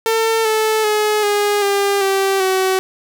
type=tone with pitch steps; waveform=sawtooth; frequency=449.2 / 436.4 / 424 / 411.9 / 400.2 / 388.8 / 377.7 Hz; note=A4 / A4 / G#4 / G#4 / G4 / G4 / F#4; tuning=+36 / -14 / +36 / -14 / +36 / -14 / +36 cents; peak=-10 dBFS; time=0.06-2.79 s; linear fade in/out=0 ms; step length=390 ms; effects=none